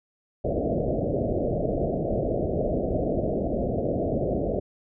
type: low-pass noise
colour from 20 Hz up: white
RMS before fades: -26 dBFS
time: 0.44-4.6 s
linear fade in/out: 10 ms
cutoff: 680 Hz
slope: 96 dB/octave
effects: none